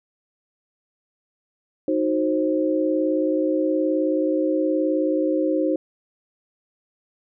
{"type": "chord", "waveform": "sine", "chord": "C diminished", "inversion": "first", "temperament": "equal with one note detuned", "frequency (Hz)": [311.1, 370, 530.2], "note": ["Eb4", "Gb4", "C5"], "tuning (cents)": [0, 0, 23], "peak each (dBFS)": [-21, -26, -23], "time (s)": [1.88, 5.76], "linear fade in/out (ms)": 2, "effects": []}